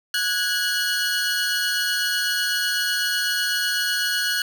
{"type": "tone cluster", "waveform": "40% pulse", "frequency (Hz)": [1468, 1652, 2928, 4328], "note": ["F#6", "G#6", "F#7", "C#8"], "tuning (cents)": [-14, -10, -19, -42], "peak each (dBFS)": [-25, -25, -29, -25], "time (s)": [0.14, 4.42], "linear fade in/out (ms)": 2, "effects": []}